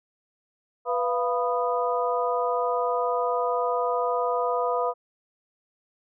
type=harmonic tone with a mistuned harmonic; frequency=246.9 Hz; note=B3; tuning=in tune; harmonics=2 / 3 / 4 / 5; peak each=-26 / -28 / -29 / -30 dBFS; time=0.85-4.94 s; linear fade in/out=50 ms; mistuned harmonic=3; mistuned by=-120 cents; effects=none